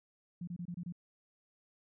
sine tone bursts, 174.61 Hz, F3, in tune, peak -38 dBFS, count 6, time 0.41-0.924 s, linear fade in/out 5 ms, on 64 ms, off 26 ms, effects none

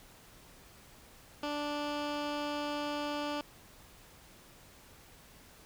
15% pulse tone with low-pass filter, 293.2 Hz, D4, 3 cents flat, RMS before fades -36 dBFS, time 1.43-3.41 s, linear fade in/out 2 ms, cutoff 4400 Hz, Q 1.3, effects pink hiss -57 dBFS RMS until 5.65 s

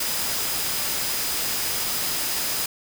sine tone in noise, 4978 Hz, D#8, in tune, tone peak -34 dBFS, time 0-2.66 s, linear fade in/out 5 ms, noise white, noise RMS -26 dBFS, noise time 0-2.66 s, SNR -11 dB, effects none

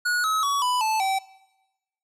square tone with pitch steps, 1455 / 1281.4 / 1128.5 / 993.8 / 875.2 / 770.8 Hz, F#6 / E6 / C#6 / B5 / A5 / G5, -29 / -49 / +31 / +11 / -9 / -29 cents, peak -22 dBFS, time 0.05-1.19 s, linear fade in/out 10 ms, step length 190 ms, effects noise-tail reverb RT60 1.0 s tail -20 dB re dry + low-pass 12000 Hz 12 dB/octave

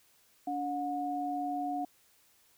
sine tone pair together, 287.4 / 724.6 Hz, D4 / F#5, -37 / -36 cents, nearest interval octave + major third, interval 1601 cents, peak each -36 / -33 dBFS, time 0.47-1.85 s, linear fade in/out 5 ms, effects white hiss -66 dBFS RMS until 2.57 s

